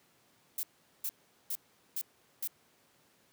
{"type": "noise bursts", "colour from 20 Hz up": "violet", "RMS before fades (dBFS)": -35, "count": 5, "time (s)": [0.58, 2.475], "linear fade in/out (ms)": 2, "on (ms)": 51, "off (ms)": 410, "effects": ["pink hiss -67 dBFS RMS until 3.32 s", "high-pass 150 Hz 12 dB/octave"]}